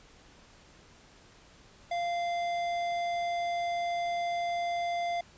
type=tone with tanh clipping; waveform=triangle; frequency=693 Hz; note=F5; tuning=14 cents flat; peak=-31 dBFS; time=1.91-5.21 s; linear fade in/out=5 ms; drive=18 dB; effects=pink hiss -57 dBFS RMS until 5.37 s + resampled to 16000 Hz